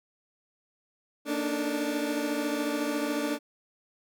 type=tone cluster; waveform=30% pulse; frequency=232.7 / 291 / 305 / 441.2 Hz; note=A#3 / D4 / D#4 / A4; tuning=-3 / -16 / -34 / +5 cents; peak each=-34 / -27 / -33 / -35 dBFS; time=1.25-3.39 s; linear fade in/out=50 ms; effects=none